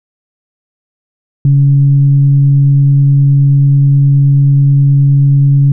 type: tone with frequency modulation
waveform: sine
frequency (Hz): 139.3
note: C#3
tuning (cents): +9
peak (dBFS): -4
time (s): 1.45-5.72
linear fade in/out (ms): 2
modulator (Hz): 144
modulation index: 0.21
effects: none